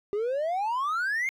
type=exponential sweep; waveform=triangle; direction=up; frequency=397 to 2177 Hz; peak=-23 dBFS; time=0.13-1.29 s; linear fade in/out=0 ms; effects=tanh soft clip ceiling -19 dBFS